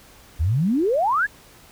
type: exponential sweep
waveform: sine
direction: up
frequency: 71 to 1776 Hz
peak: -17 dBFS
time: 0.39-1.27 s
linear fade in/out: 20 ms
effects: pink hiss -49 dBFS RMS until 1.71 s